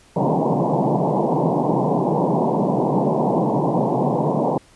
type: band-pass noise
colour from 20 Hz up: pink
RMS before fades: -19 dBFS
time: 0.16-4.58 s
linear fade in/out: 5 ms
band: 130 to 1000 Hz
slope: 96 dB/octave
effects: pink hiss -52 dBFS RMS until 4.75 s + resampled to 24000 Hz